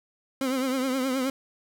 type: tone with vibrato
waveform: 30% pulse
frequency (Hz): 261.6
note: C4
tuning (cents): 0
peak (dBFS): -22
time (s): 0.41-1.3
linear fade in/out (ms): 2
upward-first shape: triangle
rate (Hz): 9.5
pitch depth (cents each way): 85
effects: none